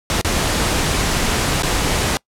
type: noise with dropouts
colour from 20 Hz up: pink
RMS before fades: -18 dBFS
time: 0.1-2.17 s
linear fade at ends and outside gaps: 0 ms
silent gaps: 0.213-0.247 / 1.623-1.633 s
effects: noise-tail reverb RT60 0.1 s tail -24 dB re dry + low-pass 10000 Hz 12 dB/octave